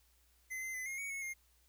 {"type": "tone with pitch steps", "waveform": "square", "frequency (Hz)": [2047, 2070, 2024, 2138, 2239, 2194, 2126], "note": ["C7", "C7", "B6", "C7", "C#7", "C#7", "C7"], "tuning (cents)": [-38, -19, 42, 37, 17, -18, 27], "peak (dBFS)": -40, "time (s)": [0.5, 1.34], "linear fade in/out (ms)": 20, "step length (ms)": 120, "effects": ["added 60 Hz sine -70 dBFS peak until 1.68 s", "white hiss -72 dBFS RMS until 1.68 s"]}